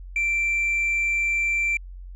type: tone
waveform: sine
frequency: 2349 Hz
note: D7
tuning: in tune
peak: -18 dBFS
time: 0.16-1.77 s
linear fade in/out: 2 ms
effects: tanh soft clip ceiling -19 dBFS + added 45 Hz sine -36 dBFS peak until 2.15 s